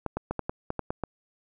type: clicks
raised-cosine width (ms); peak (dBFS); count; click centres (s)
1; -15; 9; 0.063 / 0.17 / 0.31 / 0.393 / 0.495 / 0.704 / 0.793 / 0.905 / 1.037
effects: none